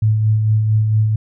sine tone with tremolo, 108.4 Hz, A2, 25 cents flat, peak -10 dBFS, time 0.02-1.16 s, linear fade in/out 5 ms, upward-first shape sine, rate 4.4 Hz, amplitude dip 35%, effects none

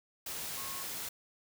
sine tone in noise, 1088 Hz, C#6, 33 cents flat, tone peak -46 dBFS, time 0.57-0.83 s, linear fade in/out 5 ms, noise white, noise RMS -40 dBFS, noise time 0.26-1.09 s, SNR -9 dB, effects none

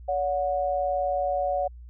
sine tone pair together, 569 / 730 Hz, C#5 / F#5, +45 / -24 cents, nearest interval major third, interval 431 cents, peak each -26 / -26 dBFS, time 0.08-1.68 s, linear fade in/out 10 ms, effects added 60 Hz sine -41 dBFS peak until 1.89 s

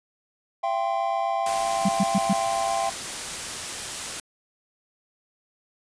triangle chord, C major, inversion first, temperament equal with one note detuned, 676.2 / 784 / 1046.5 Hz, E5 / G5 / C6, +44 / 0 / 0 cents, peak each -25 / -24 / -29 dBFS, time 0.63-2.9 s, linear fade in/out 10 ms
white noise, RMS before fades -32 dBFS, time 1.46-4.2 s, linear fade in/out 2 ms
sine tone bursts, 196 Hz, G3, in tune, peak -18 dBFS, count 4, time 1.85-2.332 s, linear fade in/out 5 ms, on 38 ms, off 110 ms
effects resampled to 22050 Hz

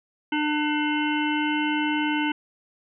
harmonic tone with a mistuned harmonic, 299.9 Hz, D4, 36 cents sharp, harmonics 1 / 3 / 5 / 7 / 9 / 10, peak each -24 / -29 / -31 / -32 / -34 / -34 dBFS, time 0.32-2.32 s, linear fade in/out 5 ms, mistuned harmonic 7, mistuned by +17 cents, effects none

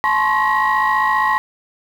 sine tone cluster, 861 / 1036 / 1091 / 1902 Hz, A5 / C6 / C#6 / A#6, -38 / -17 / -28 / +34 cents, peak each -18 dBFS, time 0.04-1.38 s, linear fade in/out 0 ms, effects tanh soft clip ceiling -8 dBFS + 7-bit

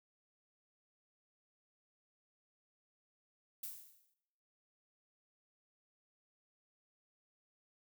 violet noise with exponential decay, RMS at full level -42 dBFS, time 3.63-4.14 s, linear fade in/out 5 ms, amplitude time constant 110 ms, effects noise-tail reverb RT60 0.9 s tail -20 dB re dry

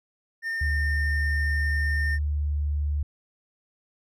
triangle tone, 1815 Hz, A#6, 47 cents flat, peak -25 dBFS, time 0.42-2.19 s, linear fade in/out 50 ms
sine tone with pitch glide, 74 to 73.32 Hz, D2 to D2, +14 to -2 cents, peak -23 dBFS, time 0.61-3.03 s, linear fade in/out 5 ms, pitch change -16 cents, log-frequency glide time 2.12-2.58 s
effects none

